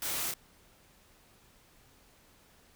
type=noise with echo; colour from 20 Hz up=white; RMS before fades=-36 dBFS; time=0.02-0.31 s; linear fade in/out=2 ms; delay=29 ms; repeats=1; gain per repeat=-2 dB; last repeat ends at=0.339 s; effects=pink hiss -62 dBFS RMS until 2.75 s